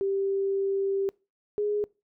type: tone pair in turn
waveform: sine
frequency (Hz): 392 / 415.3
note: G4 / G#4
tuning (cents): 0 / 0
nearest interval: minor second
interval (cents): 100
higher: second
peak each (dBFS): -24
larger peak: neither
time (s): 0.01-1.09 / 1.58-1.84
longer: first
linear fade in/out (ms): 0
effects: noise-tail reverb RT60 0.3 s tail -25 dB re dry